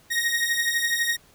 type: beating tone pair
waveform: sawtooth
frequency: 1864.7 / 1876.7 Hz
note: A#6 / A#6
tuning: 0 / +11 cents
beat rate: 12 Hz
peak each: -22 / -21 dBFS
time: 0.1-1.17 s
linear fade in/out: 20 ms
effects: pink hiss -56 dBFS RMS until 1.34 s